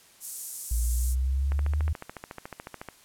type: high-pass noise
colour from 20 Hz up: pink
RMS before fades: -35 dBFS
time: 0.2-1.16 s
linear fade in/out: 50 ms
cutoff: 7500 Hz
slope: 24 dB/octave
type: exponential sweep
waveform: sine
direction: up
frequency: 56.6 to 78.1 Hz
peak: -23 dBFS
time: 0.71-1.93 s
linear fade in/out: 5 ms
type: click train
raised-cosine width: 0.5 ms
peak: -22 dBFS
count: 20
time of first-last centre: 1.52-2.887 s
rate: 13.9 Hz
effects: white hiss -56 dBFS RMS until 3.04 s + low-pass 12000 Hz 12 dB/octave